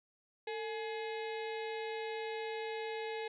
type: harmonic tone with a mistuned harmonic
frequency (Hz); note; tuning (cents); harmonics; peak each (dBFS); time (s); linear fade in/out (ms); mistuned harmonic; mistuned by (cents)
422.7; G#4; +31; 1 / 2 / 4 / 5 / 6 / 7 / 8 / 9 / 10; -39 / -44 / -50 / -49 / -51 / -57 / -57 / -56 / -61; 0.47-3.28; 5; 1; +100
effects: none